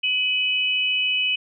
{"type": "tone pair together", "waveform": "sine", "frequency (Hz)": [2540, 2974], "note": ["D#7", "F#7"], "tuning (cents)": [35, 8], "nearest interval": "minor third", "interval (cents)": 273, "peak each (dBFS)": -22, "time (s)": [0.03, 1.36], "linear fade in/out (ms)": 10, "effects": []}